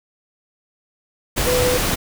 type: tone in noise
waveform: sine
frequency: 497.7 Hz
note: B4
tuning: 13 cents sharp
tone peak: -17 dBFS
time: 1.46-1.78 s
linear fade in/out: 20 ms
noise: pink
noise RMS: -20 dBFS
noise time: 1.36-1.96 s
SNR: 0 dB
effects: none